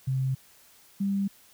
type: tone pair in turn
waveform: sine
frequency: 132 / 197.78 Hz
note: C3 / G3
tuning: +16 / +16 cents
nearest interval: perfect fifth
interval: 700 cents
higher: second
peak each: -24 / -24 dBFS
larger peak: neither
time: 0.07-0.35 / 1-1.28 s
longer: neither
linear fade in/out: 10 ms
effects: white hiss -57 dBFS RMS until 1.53 s